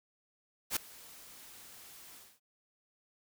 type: noise with ADSR envelope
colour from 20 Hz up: white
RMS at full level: -30 dBFS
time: 0.7-2.4 s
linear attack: 65 ms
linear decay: 4 ms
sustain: -23 dB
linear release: 250 ms
effects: none